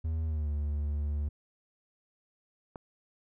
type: tone with pitch glide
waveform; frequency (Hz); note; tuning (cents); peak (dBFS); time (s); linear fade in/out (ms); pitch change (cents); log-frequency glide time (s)
triangle; 80.1 to 73.45; E2 to D2; -49 to +1; -27; 0.04-1.29; 10; -150; 0.25-0.49
type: click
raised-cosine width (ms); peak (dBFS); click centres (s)
1; -27; 2.758
effects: none